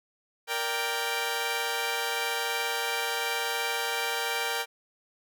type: chord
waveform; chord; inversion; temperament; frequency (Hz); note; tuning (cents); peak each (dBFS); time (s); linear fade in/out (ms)
10% pulse; G minor; first; equal; 466.2 / 587.3 / 784; Bb4 / D5 / G5; 0 / 0 / 0; -23 / -29 / -23; 0.47-4.66; 50
effects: none